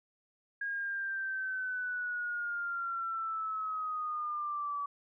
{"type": "linear sweep", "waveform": "sine", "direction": "down", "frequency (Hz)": [1636, 1142], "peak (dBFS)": -33, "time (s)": [0.61, 4.86], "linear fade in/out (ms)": 5, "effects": []}